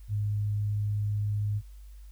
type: tone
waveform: sine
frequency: 103.83 Hz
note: G#2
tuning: in tune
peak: -26 dBFS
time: 0.08-1.62 s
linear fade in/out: 50 ms
effects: added 50 Hz sine -44 dBFS peak until 2.11 s + white hiss -65 dBFS RMS until 2.11 s